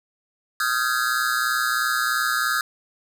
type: tone cluster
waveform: square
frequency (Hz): 1256 / 1379 / 1545 / 1668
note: D#6 / F6 / G6 / G#6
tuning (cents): +16 / -22 / -26 / +7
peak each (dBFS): -27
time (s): 0.6-2.61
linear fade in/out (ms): 2
effects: none